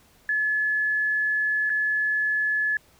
sine tone with dropouts, 1714 Hz, A6, 46 cents flat, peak -21 dBFS, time 0.29-2.77 s, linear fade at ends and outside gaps 2 ms, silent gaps 1.696-1.7 s, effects pink hiss -58 dBFS RMS until 2.99 s

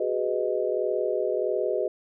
sine chord, G# minor seventh, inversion third, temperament just, 373.8 / 415.3 / 498.4 / 623 Hz, F#4 / G#4 / B4 / D#5, +18 / 0 / +16 / +2 cents, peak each -29 dBFS, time 0-1.88 s, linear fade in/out 5 ms, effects none

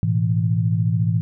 sine chord, A suspended second, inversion none, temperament equal with one note detuned, 109.3 / 123.47 / 164.81 Hz, A2 / B2 / E3, -11 / 0 / 0 cents, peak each -19 / -24 / -21 dBFS, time 0.03-1.21 s, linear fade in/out 0 ms, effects none

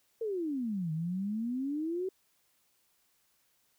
sine exponential two-way sweep, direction down then up, 466.2 to 154.2 to 384.8 Hz, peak -31 dBFS, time 0.21-2.09 s, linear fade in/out 5 ms, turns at 0.92 s, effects white hiss -72 dBFS RMS until 3.78 s

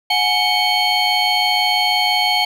triangle tone cluster, 731 / 837 / 2228 / 3130 / 4373 Hz, F#5 / G#5 / C#7 / G7 / C#8, -21 / +13 / +8 / -3 / -24 cents, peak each -19 dBFS, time 0.1-2.45 s, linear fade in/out 5 ms, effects none

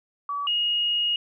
sine tone pair in turn, 1144 / 2872 Hz, D6 / F7, -46 / +48 cents, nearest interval octave + major third, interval 1594 cents, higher second, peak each -26 / -21 dBFS, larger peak second, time 0.29-0.47 / 0.47-1.16 s, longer second, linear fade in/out 2 ms, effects none

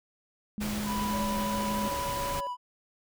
sine tone, 209.4 Hz, G#3, 15 cents sharp, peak -31 dBFS, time 0.58-1.88 s, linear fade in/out 0 ms
pink noise, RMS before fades -36 dBFS, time 0.6-2.41 s, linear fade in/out 20 ms
triangle tone with vibrato, 987.8 Hz, B5, in tune, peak -30 dBFS, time 0.85-2.57 s, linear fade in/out 50 ms, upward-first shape sine, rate 13 Hz, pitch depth 13 cents each way
triangle tone with pitch glide, 570 to 561.2 Hz, C#5 to C#5, +48 to +21 cents, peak -35 dBFS, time 1.13-2.47 s, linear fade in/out 0 ms, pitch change -27 cents, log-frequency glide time 1.29-1.34 s
effects none

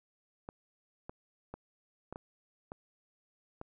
clicks, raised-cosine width 1 ms, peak -28 dBFS, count 7, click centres 0.489 / 1.095 / 1.54 / 2.126 / 2.159 / 2.719 / 3.614 s, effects none

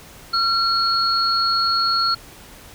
sine tone pair together, 1365 / 4337 Hz, F6 / C#8, -40 / -39 cents, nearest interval octave + minor sixth, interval 2001 cents, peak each -19 dBFS, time 0.33-2.15 s, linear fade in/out 10 ms, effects pink hiss -43 dBFS RMS until 2.74 s

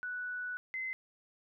sine tone pair in turn, 1480 / 2055 Hz, F#6 / C7, 0 / -32 cents, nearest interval tritone, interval 568 cents, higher second, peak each -36 / -35 dBFS, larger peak second, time 0.03-0.57 / 0.74-0.93 s, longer first, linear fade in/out 0 ms, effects none

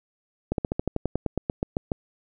slowing click train, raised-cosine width 2 ms, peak -11 dBFS, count 15, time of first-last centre 0.52-1.918 s, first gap 62 ms, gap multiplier 1.07, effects none

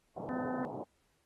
white band-pass noise, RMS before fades -42 dBFS, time 0.16-0.84 s, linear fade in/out 10 ms, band 110 to 880 Hz, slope 48 dB/octave
harmonic tone, 253.7 Hz, B3, 47 cents sharp, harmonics 1 / 2 / 3 / 4 / 5 / 6 / 7, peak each -36 / -42 / -46 / -48 / -50 / -52 / -53 dBFS, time 0.29-0.65 s, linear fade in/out 0 ms
effects pink hiss -75 dBFS RMS until 1.25 s + AAC 32 kbps

